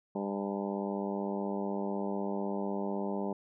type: harmonic tone with a mistuned harmonic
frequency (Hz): 99.8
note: G2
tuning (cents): +32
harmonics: 2 / 3 / 4 / 5 / 6 / 7 / 8 / 9 / 10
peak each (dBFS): -35 / -41 / -38 / -43 / -41 / -46 / -45 / -44 / -51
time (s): 0.15-3.33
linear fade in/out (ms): 5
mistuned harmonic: 8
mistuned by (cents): +51
effects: none